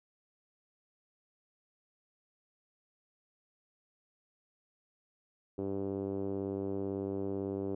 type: tone with low-pass filter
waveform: 5% pulse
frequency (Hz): 98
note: G2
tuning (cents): 0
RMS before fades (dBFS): -36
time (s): 5.58-7.75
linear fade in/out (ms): 5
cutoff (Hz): 380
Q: 2.5
effects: none